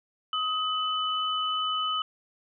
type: tone pair together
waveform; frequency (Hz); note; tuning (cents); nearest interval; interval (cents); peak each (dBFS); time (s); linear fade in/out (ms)
sine; 1261 / 2999; D#6 / F#7; +23 / +23; octave + minor third; 1500; -28 / -29; 0.33-2.02; 2
effects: none